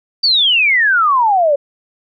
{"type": "exponential sweep", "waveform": "sine", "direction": "down", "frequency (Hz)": [4699, 550], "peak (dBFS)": -9, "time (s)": [0.23, 1.56], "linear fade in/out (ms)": 10, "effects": []}